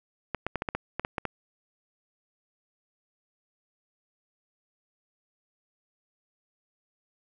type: clicks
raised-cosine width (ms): 0.5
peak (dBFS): -14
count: 10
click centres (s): 0.347 / 0.466 / 0.557 / 0.621 / 0.688 / 0.75 / 0.996 / 1.049 / 1.182 / 1.253
effects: none